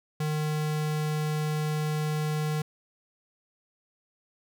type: tone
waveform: square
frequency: 152.8 Hz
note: D#3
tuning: 31 cents flat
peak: -27 dBFS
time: 0.2-2.62 s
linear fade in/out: 5 ms
effects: none